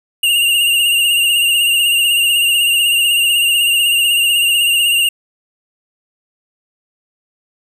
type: tone with vibrato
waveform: square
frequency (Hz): 2814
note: F7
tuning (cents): +12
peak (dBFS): -11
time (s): 0.23-5.09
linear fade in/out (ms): 5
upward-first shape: triangle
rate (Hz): 16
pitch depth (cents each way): 54
effects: none